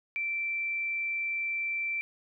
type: tone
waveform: sine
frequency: 2341 Hz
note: D7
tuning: 6 cents flat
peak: -29 dBFS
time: 0.16-2.01 s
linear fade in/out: 0 ms
effects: none